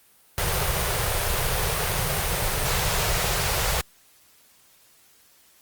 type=band-stop noise; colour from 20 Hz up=pink; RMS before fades=-24 dBFS; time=0.38-3.81 s; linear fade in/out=0 ms; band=170 to 390 Hz; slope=48 dB/octave; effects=white hiss -57 dBFS RMS until 5.61 s + Opus 32 kbps